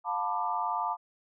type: chord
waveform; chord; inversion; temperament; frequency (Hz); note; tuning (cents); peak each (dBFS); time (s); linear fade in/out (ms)
sine; B half-diminished seventh; second; just; 711.2 / 889 / 987.8 / 1185.3; F5 / A5 / B5 / D6; +31 / +18 / 0 / +16; -35 / -32 / -34 / -34; 0.04-0.97; 50
effects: none